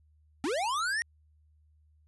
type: linear sweep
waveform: square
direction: up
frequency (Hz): 250.5 to 1899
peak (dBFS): -29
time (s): 0.44-1.02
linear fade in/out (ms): 0
effects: added 76 Hz sine -61 dBFS peak until 2.07 s + resampled to 24000 Hz